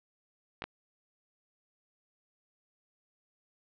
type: clicks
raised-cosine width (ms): 0.3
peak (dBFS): -20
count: 2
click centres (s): 0.621 / 0.64
effects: low-pass 4000 Hz 12 dB/octave